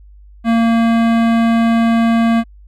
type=tone with hard clipping; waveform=sine; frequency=229.6 Hz; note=A#3; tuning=26 cents flat; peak=-12 dBFS; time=0.44-2.44 s; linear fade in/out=50 ms; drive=18 dB; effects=added 50 Hz sine -38 dBFS peak until 2.67 s